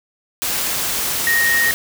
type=tone in noise; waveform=sine; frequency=1864.7 Hz; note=A#6; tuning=in tune; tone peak=-14 dBFS; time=1.27-1.71 s; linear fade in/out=0 ms; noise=white; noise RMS=-21 dBFS; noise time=0.42-1.74 s; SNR=+4 dB; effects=none